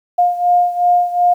sine beating tone pair, 708 / 710.7 Hz, F5 / F5, +23 / +30 cents, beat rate 2.7 Hz, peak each -12 / -16 dBFS, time 0.18-1.34 s, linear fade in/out 10 ms, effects 8-bit

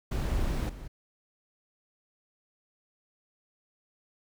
brown noise with level steps, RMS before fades -29 / -42 dBFS, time 0.11-0.88 s, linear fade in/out 10 ms, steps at 0.69 s, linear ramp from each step 5 ms, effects none

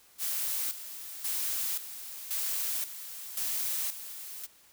blue noise with tremolo, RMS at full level -32 dBFS, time 0.18-4.47 s, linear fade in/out 50 ms, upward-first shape square, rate 0.94 Hz, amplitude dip 70%, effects white hiss -60 dBFS RMS until 4.72 s

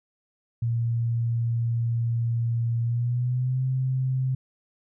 sine tone with pitch glide, 116.7 to 130.24 Hz, A#2 to C3, +2 to -8 cents, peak -22 dBFS, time 0.62-4.35 s, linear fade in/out 5 ms, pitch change +190 cents, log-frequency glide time 2.82-3.63 s, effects none

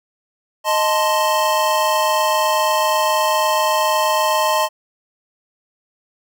square chord, A diminished, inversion second, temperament equal, 622.3 / 880 / 1046.5 Hz, Eb5 / A5 / C6, 0 / 0 / 0 cents, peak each -20 dBFS, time 0.64-4.69 s, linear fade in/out 50 ms, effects none

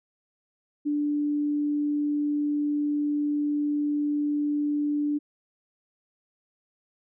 sine tone, 293.7 Hz, D4, in tune, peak -23 dBFS, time 0.85-5.19 s, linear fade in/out 20 ms, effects none

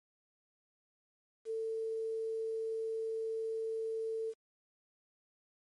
sine tone with quantisation, 446.4 Hz, A4, 25 cents sharp, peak -34 dBFS, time 1.45-4.34 s, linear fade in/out 50 ms, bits 10, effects MP3 48 kbps

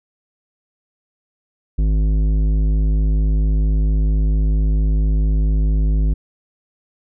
sine tone with tanh clipping, 52.2 Hz, G#1, 10 cents sharp, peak -15 dBFS, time 1.78-6.14 s, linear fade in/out 10 ms, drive 12 dB, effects none

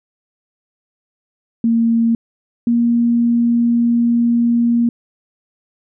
sine tone pair in turn, 230 / 235.8 Hz, A#3 / A#3, -23 / +20 cents, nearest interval unison, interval 43 cents, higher second, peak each -11 dBFS, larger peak neither, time 1.64-2.15 / 2.67-4.89 s, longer second, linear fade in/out 2 ms, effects none

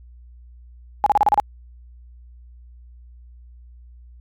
sine tone bursts, 830.6 Hz, G#5, in tune, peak -11 dBFS, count 7, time 1.04-1.399 s, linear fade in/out 0 ms, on 23 ms, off 33 ms, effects added 60 Hz sine -42 dBFS peak until 4.2 s

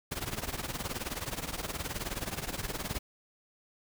pink noise with tremolo, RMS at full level -33 dBFS, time 0.11-2.99 s, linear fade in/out 10 ms, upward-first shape triangle, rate 19 Hz, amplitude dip 90%, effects none

